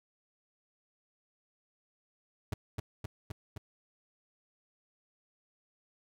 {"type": "tone with echo", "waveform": "40% pulse", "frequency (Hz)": 103.83, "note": "G#2", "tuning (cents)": 0, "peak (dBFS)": -30, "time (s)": [2.52, 2.54], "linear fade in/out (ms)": 5, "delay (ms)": 260, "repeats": 4, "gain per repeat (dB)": -2, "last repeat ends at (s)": 3.58, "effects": []}